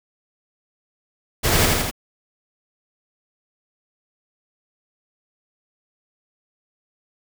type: noise with echo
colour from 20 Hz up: pink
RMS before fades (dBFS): -19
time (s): 1.43-1.67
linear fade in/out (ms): 20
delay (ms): 81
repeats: 3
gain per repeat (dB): -2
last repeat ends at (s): 1.913
effects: none